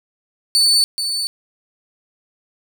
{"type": "tone with echo", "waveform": "35% pulse", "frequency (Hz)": 4495, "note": "C#8", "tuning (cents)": 23, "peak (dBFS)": -10, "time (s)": [0.55, 0.84], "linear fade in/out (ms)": 0, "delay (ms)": 430, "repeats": 1, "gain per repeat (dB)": -8, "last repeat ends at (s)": 1.27, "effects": []}